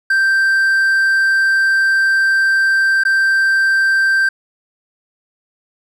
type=tone with dropouts; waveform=triangle; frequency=1568 Hz; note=G6; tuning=in tune; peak=-9 dBFS; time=0.1-4.29 s; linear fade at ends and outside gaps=5 ms; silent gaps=3.037-3.051 s; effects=none